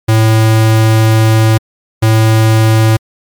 square tone pair in turn, 110.7 / 110.7 Hz, A2 / A2, +11 / +11 cents, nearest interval unison, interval 0 cents, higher neither, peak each -6 dBFS, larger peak neither, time 0.08-1.58 / 2.02-2.97 s, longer first, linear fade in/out 10 ms, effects MP3 96 kbps

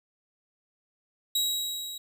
sawtooth tone with level ramp, 3843 Hz, B7, 48 cents flat, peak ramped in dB -20 to -34 dBFS, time 1.35-1.98 s, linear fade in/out 5 ms, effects none

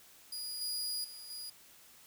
sawtooth tone with level steps, 4891 Hz, D#8, 31 cents flat, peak -36 / -32 / -44 / -39 dBFS, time 0.32-1.5 s, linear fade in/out 5 ms, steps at 0.61 / 1.04 / 1.3 s, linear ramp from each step 5 ms, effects white hiss -59 dBFS RMS until 2.06 s

